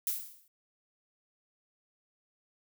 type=noise with exponential decay; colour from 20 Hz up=violet; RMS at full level=-29 dBFS; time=0.07-0.48 s; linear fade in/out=2 ms; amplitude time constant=89 ms; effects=none